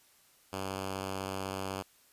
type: tone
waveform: 5% pulse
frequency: 96 Hz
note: G2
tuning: 36 cents flat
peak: -24 dBFS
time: 0.52-1.83 s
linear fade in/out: 20 ms
effects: white hiss -64 dBFS RMS until 2.12 s + resampled to 32000 Hz